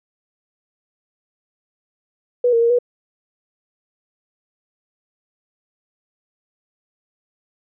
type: tone with pitch steps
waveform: sine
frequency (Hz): 489.1 / 462.8 / 467.3 / 486.8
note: B4 / A#4 / A#4 / B4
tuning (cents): -17 / -13 / +4 / -25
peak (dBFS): -12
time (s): 2.44-2.788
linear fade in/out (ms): 5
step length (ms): 87
effects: none